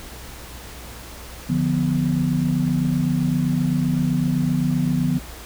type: chord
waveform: sine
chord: B diminished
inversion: first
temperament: equal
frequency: 146.83 / 174.61 / 246.9 Hz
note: D3 / F3 / B3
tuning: 0 / 0 / 0 cents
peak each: -22 dBFS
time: 1.49-5.19 s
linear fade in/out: 10 ms
effects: added 60 Hz sine -40 dBFS peak until 5.45 s + pink hiss -39 dBFS RMS until 5.45 s